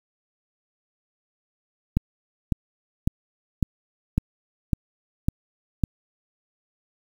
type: click train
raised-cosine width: 5 ms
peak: -7 dBFS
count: 8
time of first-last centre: 1.97-5.837 s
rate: 1.81 Hz
effects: 7-bit